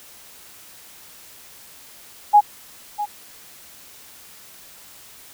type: tone with echo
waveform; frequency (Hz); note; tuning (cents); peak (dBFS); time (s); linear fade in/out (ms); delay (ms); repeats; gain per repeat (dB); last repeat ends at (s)
sine; 830.6; G#5; 0; -7; 2.33-2.41; 20; 650; 1; -14; 3.06
effects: white hiss -45 dBFS RMS until 5.33 s